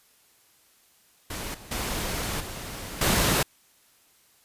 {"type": "noise with level steps", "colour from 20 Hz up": "pink", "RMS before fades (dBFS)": [-34, -46, -30, -37, -22], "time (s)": [1.3, 3.43], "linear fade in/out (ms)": 5, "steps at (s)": [1.54, 1.71, 2.4, 3.01], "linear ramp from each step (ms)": 5, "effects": ["white hiss -61 dBFS RMS until 4.44 s", "resampled to 32000 Hz"]}